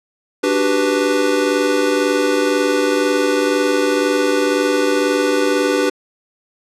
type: chord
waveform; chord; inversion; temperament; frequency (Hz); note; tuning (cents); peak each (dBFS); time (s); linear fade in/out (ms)
square; G major seventh; second; equal; 293.7 / 370 / 392 / 493.9; D4 / F#4 / G4 / B4; 0 / 0 / 0 / 0; -20 / -24 / -20 / -19; 0.43-5.9; 10
effects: low-pass 9000 Hz 12 dB/octave